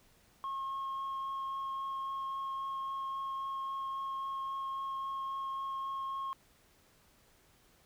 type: tone with vibrato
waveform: sine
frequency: 1081 Hz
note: C#6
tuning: 44 cents flat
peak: -33 dBFS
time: 0.44-6.33 s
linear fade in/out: 0 ms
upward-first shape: triangle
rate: 3.7 Hz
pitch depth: 8 cents each way
effects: tanh soft clip ceiling -34 dBFS + pink hiss -66 dBFS RMS until 7.85 s